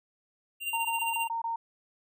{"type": "tone with tremolo", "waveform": "square", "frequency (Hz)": 2781, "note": "F7", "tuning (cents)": -8, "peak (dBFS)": -29, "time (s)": [0.6, 1.29], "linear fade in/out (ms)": 50, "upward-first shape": "sine", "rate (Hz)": 15, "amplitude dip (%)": 60}
{"type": "tone bursts", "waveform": "sine", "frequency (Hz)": 919, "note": "A#5", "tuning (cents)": -25, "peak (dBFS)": -29, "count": 6, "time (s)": [0.73, 1.56], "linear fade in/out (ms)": 5, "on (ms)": 120, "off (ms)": 22}
{"effects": []}